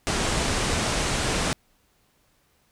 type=low-pass noise; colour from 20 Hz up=pink; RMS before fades=-25 dBFS; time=0.07-1.53 s; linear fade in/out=0 ms; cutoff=9500 Hz; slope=48 dB/octave; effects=pink hiss -65 dBFS RMS until 2.71 s